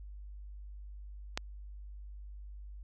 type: click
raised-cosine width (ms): 0.2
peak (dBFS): -15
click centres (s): 1.375
effects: added 50 Hz sine -44 dBFS peak until 2.83 s